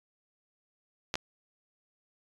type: clicks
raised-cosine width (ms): 0.2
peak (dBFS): -13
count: 2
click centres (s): 1.141 / 1.155
effects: resampled to 24000 Hz